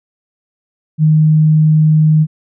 sine tone, 155.2 Hz, D#3, 4 cents flat, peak -6 dBFS, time 0.98-2.27 s, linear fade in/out 50 ms, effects none

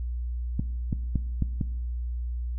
clicks, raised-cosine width 5 ms, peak -13 dBFS, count 5, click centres 0.595 / 0.928 / 1.157 / 1.423 / 1.612 s, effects noise-tail reverb RT60 0.9 s tail -18 dB re dry + added 60 Hz sine -28 dBFS peak until 2.58 s

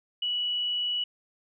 sine tone, 2941 Hz, F#7, 11 cents flat, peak -26 dBFS, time 0.22-1.04 s, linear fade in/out 5 ms, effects none

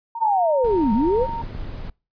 sine tone, 924 Hz, A#5, 16 cents flat, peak -26 dBFS, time 0.15-1.42 s, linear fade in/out 5 ms
sine linear two-way sweep, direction down then up, 944 to 200 to 547 Hz, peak -16 dBFS, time 0.18-1.27 s, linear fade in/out 50 ms, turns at 0.93 s
brown noise, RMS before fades -31 dBFS, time 0.64-1.9 s, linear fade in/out 5 ms
clicks, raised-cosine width 3 ms, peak -23 dBFS, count 4, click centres 1.293 / 1.335 / 1.438 / 1.55 s
effects noise-tail reverb RT60 0.3 s tail -26 dB re dry + resampled to 11025 Hz

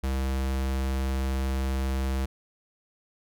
square tone, 66.3 Hz, C2, 23 cents sharp, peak -26 dBFS, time 0.03-2.26 s, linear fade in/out 10 ms, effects none

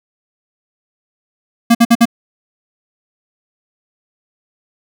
square tone bursts, 233.1 Hz, A#3, in tune, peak -6 dBFS, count 4, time 1.7-2.055 s, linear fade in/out 10 ms, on 49 ms, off 53 ms, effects none

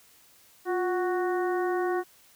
harmonic tone with a mistuned harmonic, 370 Hz, F#4, in tune, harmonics 1 / 2 / 3 / 4 / 5, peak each -26 / -32 / -36 / -38 / -40 dBFS, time 0.65-2.04 s, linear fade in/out 50 ms, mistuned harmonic 1, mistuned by -70 cents, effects white hiss -58 dBFS RMS until 2.35 s

